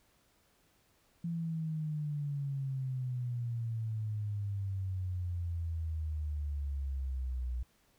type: exponential sweep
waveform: sine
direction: down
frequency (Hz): 170.3 to 60.4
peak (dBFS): -33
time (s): 1.24-7.63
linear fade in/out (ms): 5
effects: pink hiss -70 dBFS RMS until 7.98 s